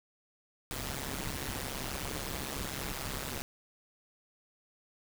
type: noise with amplitude modulation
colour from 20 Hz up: pink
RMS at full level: -34 dBFS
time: 0.71-3.42 s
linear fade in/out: 0 ms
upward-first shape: sine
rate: 137 Hz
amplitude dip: 90%
effects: none